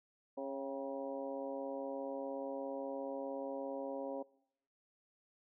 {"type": "harmonic tone with a mistuned harmonic", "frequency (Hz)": 137, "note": "C#3", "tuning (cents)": -20, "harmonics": [2, 3, 4, 5, 6, 7], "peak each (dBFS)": [-45, -48, -41, -51, -51, -51], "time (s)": [0.37, 4.23], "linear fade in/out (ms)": 10, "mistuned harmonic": 6, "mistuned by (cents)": -69, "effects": ["noise-tail reverb RT60 0.8 s tail -23 dB re dry"]}